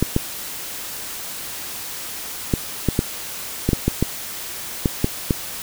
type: clicks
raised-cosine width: 3 ms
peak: -3 dBFS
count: 12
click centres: 0.026 / 0.164 / 2.538 / 2.887 / 2.991 / 3.69 / 3.732 / 3.88 / 4.026 / 4.858 / 5.044 / 5.308 s
effects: white hiss -31 dBFS RMS until 5.62 s